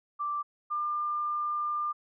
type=tone pair in turn; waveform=sine; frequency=1174.7 / 1198 Hz; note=D6 / D6; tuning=0 / +34 cents; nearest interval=unison; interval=34 cents; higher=second; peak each=-29 / -28 dBFS; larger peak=second; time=0.19-0.43 / 0.7-1.93 s; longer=second; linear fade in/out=20 ms; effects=none